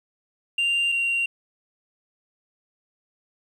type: tone pair in turn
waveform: sine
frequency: 2785 / 2761 Hz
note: F7 / F7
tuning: -5 / -20 cents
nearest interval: unison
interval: 15 cents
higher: first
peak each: -17 / -19 dBFS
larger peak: first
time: 0.58-0.92 / 0.92-1.26 s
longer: neither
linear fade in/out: 5 ms
effects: tanh soft clip ceiling -19 dBFS + 9-bit